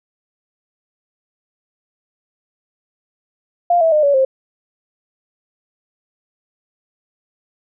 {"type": "tone with pitch steps", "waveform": "sine", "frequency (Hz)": [698.5, 651.7, 608.1, 567.4, 529.4], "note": ["F5", "E5", "D#5", "C#5", "C5"], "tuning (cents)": [0, -20, -40, 40, 20], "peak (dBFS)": -10, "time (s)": [3.7, 4.25], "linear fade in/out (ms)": 5, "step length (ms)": 110, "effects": []}